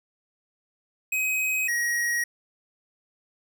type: tone pair in turn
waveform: square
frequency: 2529 / 1894.6 Hz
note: D#7 / A#6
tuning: +28 / +28 cents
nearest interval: perfect fourth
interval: 500 cents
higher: first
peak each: -24 dBFS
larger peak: neither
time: 1.12-1.68 / 1.68-2.24 s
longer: neither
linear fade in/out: 5 ms
effects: none